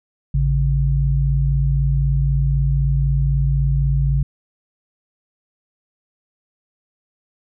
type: tone pair together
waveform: sine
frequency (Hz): 55.2 / 139.1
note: A1 / C#3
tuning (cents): +6 / +6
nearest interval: octave + major third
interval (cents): 1600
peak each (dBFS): -17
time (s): 0.34-4.23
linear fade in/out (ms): 5
effects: none